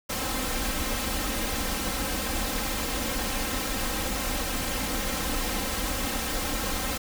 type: noise with comb filter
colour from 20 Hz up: pink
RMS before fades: -29 dBFS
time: 0.09-6.98 s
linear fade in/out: 10 ms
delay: 3.8 ms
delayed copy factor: +0.75
effects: none